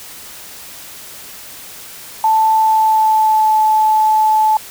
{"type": "tone with pitch glide", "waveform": "sine", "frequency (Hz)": [880, 866.9], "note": ["A5", "A5"], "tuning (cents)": [0, -26], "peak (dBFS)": -9, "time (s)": [2.24, 4.57], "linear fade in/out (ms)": 2, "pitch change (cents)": -26, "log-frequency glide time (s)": [2.53, 3.54], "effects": ["white hiss -34 dBFS RMS until 4.7 s"]}